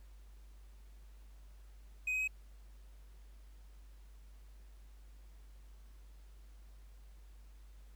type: tone with pitch steps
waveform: triangle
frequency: 2509 / 2525 / 2541 Hz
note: D#7 / D#7 / D#7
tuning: +14 / +25 / +36 cents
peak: -31 dBFS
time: 2.07-2.277 s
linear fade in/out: 5 ms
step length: 69 ms
effects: added 50 Hz sine -53 dBFS peak until 7.95 s + pink hiss -70 dBFS RMS until 7.95 s